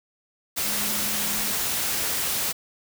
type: tone in noise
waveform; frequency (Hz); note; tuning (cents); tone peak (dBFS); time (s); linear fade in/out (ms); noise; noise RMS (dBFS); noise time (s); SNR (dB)
sine; 207.7; G#3; 0; -37; 0.64-1.53; 20; white; -26; 0.56-2.53; -14
effects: none